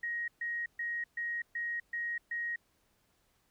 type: tone bursts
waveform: sine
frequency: 1883 Hz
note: A#6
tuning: 17 cents sharp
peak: -33 dBFS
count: 7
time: 0.03-2.56 s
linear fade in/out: 5 ms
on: 250 ms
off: 130 ms
effects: pink hiss -73 dBFS RMS until 3.5 s